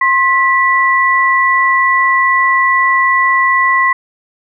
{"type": "tone pair together", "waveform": "sine", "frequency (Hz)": [1061.6, 1964], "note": ["C6", "B6"], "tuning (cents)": [25, -10], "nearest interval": "major seventh", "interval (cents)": 1065, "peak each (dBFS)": -11, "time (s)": [0.01, 3.93], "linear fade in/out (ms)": 5, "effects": []}